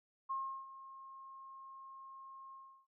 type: tone with ADSR envelope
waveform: sine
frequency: 1073 Hz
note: C6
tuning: 43 cents sharp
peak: -35 dBFS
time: 0.29-2.87 s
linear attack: 18 ms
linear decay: 350 ms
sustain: -15 dB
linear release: 340 ms
effects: none